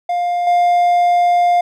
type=tone with level steps; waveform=triangle; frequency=704 Hz; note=F5; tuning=14 cents sharp; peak=-13 / -8 dBFS; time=0.09-1.61 s; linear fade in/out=5 ms; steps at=0.47 s; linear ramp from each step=2 ms; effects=none